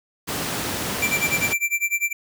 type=high-pass noise; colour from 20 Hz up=pink; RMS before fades=-27 dBFS; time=0.27-1.54 s; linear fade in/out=20 ms; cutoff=110 Hz; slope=12 dB/octave
type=tone with tremolo; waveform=square; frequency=2349 Hz; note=D7; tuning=in tune; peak=-18 dBFS; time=1.02-2.13 s; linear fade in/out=5 ms; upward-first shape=sine; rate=10 Hz; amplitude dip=95%
effects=none